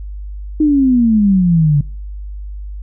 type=exponential sweep; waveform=sine; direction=down; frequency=311.1 to 140.9 Hz; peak=-8 dBFS; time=0.6-1.81 s; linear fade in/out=5 ms; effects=noise-tail reverb RT60 0.4 s tail -24 dB re dry + added 50 Hz sine -24 dBFS peak until 2.82 s